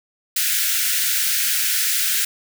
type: high-pass noise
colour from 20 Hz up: white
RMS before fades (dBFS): -20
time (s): 0.36-2.25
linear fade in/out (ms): 5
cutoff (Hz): 1400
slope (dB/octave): 96
effects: none